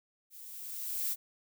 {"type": "noise with level ramp", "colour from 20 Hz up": "violet", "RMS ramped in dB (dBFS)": [-51, -31], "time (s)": [0.3, 1.16], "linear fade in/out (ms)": 50, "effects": []}